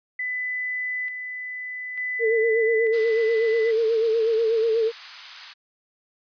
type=tone with tremolo; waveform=sine; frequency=2000 Hz; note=B6; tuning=21 cents sharp; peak=-25 dBFS; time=0.19-3.71 s; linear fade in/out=5 ms; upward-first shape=square; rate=0.56 Hz; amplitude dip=45%
type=tone with vibrato; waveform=sine; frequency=450.3 Hz; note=A4; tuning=40 cents sharp; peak=-18 dBFS; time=2.19-4.92 s; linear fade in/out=50 ms; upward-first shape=sine; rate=8.2 Hz; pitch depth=57 cents each way
type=high-pass noise; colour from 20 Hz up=white; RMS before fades=-37 dBFS; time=2.92-5.54 s; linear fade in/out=20 ms; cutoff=1000 Hz; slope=24 dB/octave
effects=resampled to 11025 Hz